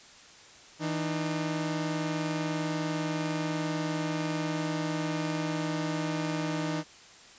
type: tone pair together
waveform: sawtooth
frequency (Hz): 161.48 / 302.9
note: E3 / D#4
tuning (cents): -35 / -46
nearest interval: major seventh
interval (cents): 1089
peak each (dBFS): -28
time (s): 0.79-6.84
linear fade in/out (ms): 50
effects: white hiss -52 dBFS RMS until 7.38 s + resampled to 16000 Hz